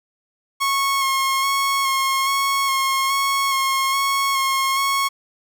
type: tone with vibrato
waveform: sawtooth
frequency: 1089 Hz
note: C#6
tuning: 31 cents flat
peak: -14 dBFS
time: 0.6-5.09 s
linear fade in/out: 20 ms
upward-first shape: square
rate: 1.2 Hz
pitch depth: 17 cents each way
effects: none